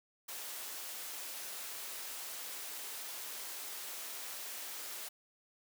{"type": "high-pass noise", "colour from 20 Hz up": "white", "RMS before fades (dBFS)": -44, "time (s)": [0.28, 5.09], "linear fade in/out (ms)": 10, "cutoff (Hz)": 380, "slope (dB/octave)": 12, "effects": []}